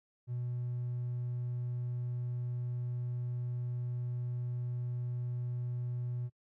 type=tone; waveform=triangle; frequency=122.4 Hz; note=B2; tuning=15 cents flat; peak=-31 dBFS; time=0.27-6.3 s; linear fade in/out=50 ms; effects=noise-tail reverb RT60 0.1 s tail -25 dB re dry + tanh soft clip ceiling -29 dBFS